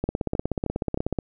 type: two click trains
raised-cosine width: 2 ms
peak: -12 / -11 dBFS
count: 4 / 19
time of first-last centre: 0.04-0.975 / 0.09-1.188 s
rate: 3.21 / 16.4 Hz
effects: none